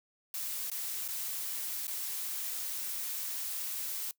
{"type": "noise with dropouts", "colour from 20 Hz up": "blue", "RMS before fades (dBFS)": -37, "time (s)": [0.34, 4.11], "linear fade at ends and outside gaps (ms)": 1, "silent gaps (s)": [[0.7, 0.715], [1.079, 1.086], [1.869, 1.879]], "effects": ["noise-tail reverb RT60 0.1 s tail -21 dB re dry"]}